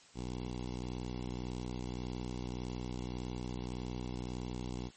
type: tone with notch filter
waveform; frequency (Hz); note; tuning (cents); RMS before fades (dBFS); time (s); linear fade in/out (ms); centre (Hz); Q
10% pulse; 61.74; B1; 0; -40; 0.14-4.91; 50; 1600; 0.82
effects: white hiss -60 dBFS RMS until 4.96 s + MP3 32 kbps